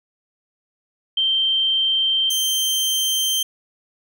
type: tone pair in turn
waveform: sine / sawtooth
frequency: 3136 / 3136 Hz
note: G7 / G7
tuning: 0 / 0 cents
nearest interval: unison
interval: 0 cents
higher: neither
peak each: -16 / -15 dBFS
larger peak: second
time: 1.17-2.3 / 2.3-3.43 s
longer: neither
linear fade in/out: 5 ms
effects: none